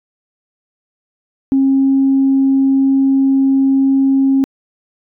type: tone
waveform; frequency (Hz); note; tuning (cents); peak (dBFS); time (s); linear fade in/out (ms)
sine; 270.1; C#4; -45; -8; 1.52-4.44; 0
effects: tanh soft clip ceiling -4 dBFS